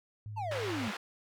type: tone with vibrato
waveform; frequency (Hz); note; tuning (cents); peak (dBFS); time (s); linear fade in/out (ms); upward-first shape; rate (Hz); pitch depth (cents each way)
sine; 105.3; G#2; +24; -39; 0.26-0.88; 0; sine; 8; 21
type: exponential sweep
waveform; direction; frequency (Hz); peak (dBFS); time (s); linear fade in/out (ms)
triangle; down; 932.3 to 192.8; -32; 0.36-0.92; 20
type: band-pass noise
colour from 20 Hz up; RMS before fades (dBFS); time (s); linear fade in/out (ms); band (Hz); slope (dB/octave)
white; -40; 0.51-0.97; 5; 430 to 2400; 12
effects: none